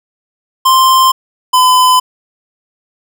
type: tone pair in turn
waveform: square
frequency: 1046.5 / 1012 Hz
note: C6 / B5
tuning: 0 / +42 cents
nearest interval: minor second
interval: 58 cents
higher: first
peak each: -6 dBFS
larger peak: neither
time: 0.65-1.12 / 1.53-2 s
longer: neither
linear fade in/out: 10 ms
effects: none